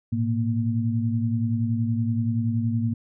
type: tone cluster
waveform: sine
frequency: 109.6 / 120.2 / 232.7 Hz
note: A2 / B2 / A#3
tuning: -6 / -46 / -3 cents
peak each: -24 / -30 / -25 dBFS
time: 0.12-2.94 s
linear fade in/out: 10 ms
effects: none